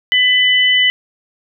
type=tone pair together; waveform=sine; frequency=2000 / 2999 Hz; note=B6 / F#7; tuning=+21 / +23 cents; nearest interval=perfect fifth; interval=702 cents; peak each=-12 dBFS; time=0.12-0.9 s; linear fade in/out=0 ms; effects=none